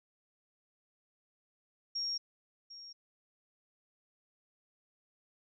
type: tone with echo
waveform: sine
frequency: 5570 Hz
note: F8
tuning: 5 cents flat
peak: -33 dBFS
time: 1.95-2.18 s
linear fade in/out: 10 ms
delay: 750 ms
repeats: 1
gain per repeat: -14 dB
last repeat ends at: 2.93 s
effects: none